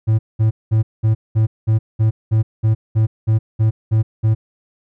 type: tone bursts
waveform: triangle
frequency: 110 Hz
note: A2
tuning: in tune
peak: -9 dBFS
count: 14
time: 0.07-4.35 s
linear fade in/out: 20 ms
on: 120 ms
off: 200 ms
effects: none